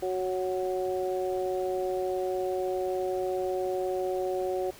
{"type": "harmonic tone", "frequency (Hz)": 185, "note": "F#3", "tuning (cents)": 0, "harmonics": [2, 3, 4], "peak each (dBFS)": [-29, -33, -35], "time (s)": [0.02, 4.71], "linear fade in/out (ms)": 10, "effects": ["pink hiss -50 dBFS RMS until 4.79 s"]}